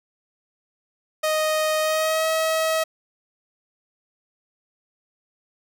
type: tone with pitch glide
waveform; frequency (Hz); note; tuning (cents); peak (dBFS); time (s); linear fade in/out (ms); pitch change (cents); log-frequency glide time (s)
sawtooth; 622.3 to 640.2; D#5 to D#5; 0 to +49; -16; 1.23-2.84; 10; +49; 1.8-2.27
effects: none

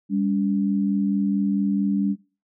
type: tone pair together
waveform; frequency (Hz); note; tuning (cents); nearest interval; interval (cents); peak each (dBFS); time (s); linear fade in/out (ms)
sine; 200 / 284.5; G3 / C#4; +35 / +45; tritone; 610; -21 / -24; 0.09-2.16; 50
effects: noise-tail reverb RT60 0.3 s tail -17 dB re dry

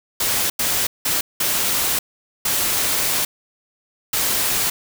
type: noise bursts at uneven times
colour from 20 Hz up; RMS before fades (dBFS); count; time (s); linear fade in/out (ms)
white; -20; 6; 0.2-0.5 / 0.59-0.87 / 1.05-1.21 / 1.4-1.99 / 2.45-3.25 / 4.13-4.7; 5
effects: none

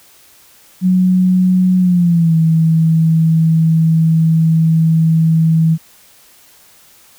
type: tone with pitch glide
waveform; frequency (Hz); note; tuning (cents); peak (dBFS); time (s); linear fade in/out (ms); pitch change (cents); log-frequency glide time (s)
sine; 183.7 to 161.78; F#3 to E3; -12 to -32; -8; 0.81-5.78; 50; -220; 1.79-2.35
effects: white hiss -46 dBFS RMS until 7.18 s

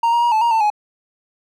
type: tone with pitch steps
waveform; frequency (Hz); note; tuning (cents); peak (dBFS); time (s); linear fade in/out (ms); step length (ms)
triangle; 929 / 944 / 951 / 872 / 940 / 892 / 839; A#5 / A#5 / A#5 / A5 / A#5 / A5 / G#5; -6 / +22 / +34 / -16 / +14 / +23 / +17; -11; 0.03-0.702; 5; 96
effects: none

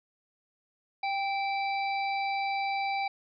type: harmonic tone with a mistuned harmonic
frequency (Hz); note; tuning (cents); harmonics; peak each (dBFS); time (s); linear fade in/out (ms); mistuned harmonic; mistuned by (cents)
790; G5; +13; 1 / 3 / 5 / 6; -29 / -34 / -44 / -45; 1.03-3.08; 5; 3; -32
effects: none

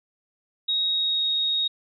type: tone with pitch glide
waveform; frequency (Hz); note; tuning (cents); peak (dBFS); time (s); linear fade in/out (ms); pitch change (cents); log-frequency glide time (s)
sine; 3779 to 3753; A#7 to A#7; +23 to +11; -21; 0.68-1.68; 10; -12; 0.85-1.25
effects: none

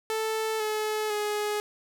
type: tone with pitch steps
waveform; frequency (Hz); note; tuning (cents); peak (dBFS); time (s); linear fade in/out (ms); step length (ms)
sawtooth; 440 / 429.2 / 418.7; A4 / A4 / G#4; 0 / -43 / +14; -23; 0.1-1.6; 0; 500
effects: none

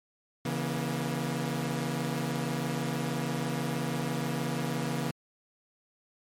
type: chord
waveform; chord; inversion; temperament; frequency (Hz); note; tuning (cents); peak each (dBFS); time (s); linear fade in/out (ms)
sawtooth; A# diminished; first; equal with one note detuned; 138.59 / 164.81 / 238.7; C#3 / E3 / A#3; 0 / 0 / +41; -30; 0.45-5.11; 5
effects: MP3 64 kbps

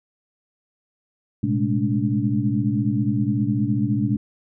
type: tone cluster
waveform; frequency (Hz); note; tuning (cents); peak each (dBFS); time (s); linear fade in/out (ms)
sine; 113.1 / 127.6 / 205 / 214.6 / 288.6; A2 / C3 / G#3 / A3 / D4; +48 / -43 / -22 / -43 / -30; -25; 1.43-4.17; 5
effects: none

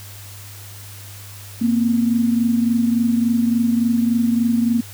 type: tone pair together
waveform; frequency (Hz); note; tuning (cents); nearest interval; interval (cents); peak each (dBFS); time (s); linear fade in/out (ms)
sine; 231.8 / 255.3; A#3 / C4; -10 / -42; major second; 168; -15 / -22; 1.61-4.81; 10
effects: added 100 Hz sine -37 dBFS peak until 4.93 s + white hiss -40 dBFS RMS until 4.93 s

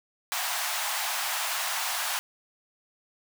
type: high-pass noise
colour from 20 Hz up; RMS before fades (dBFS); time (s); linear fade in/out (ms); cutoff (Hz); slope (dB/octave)
pink; -30; 0.32-2.19; 0; 700; 48
effects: none

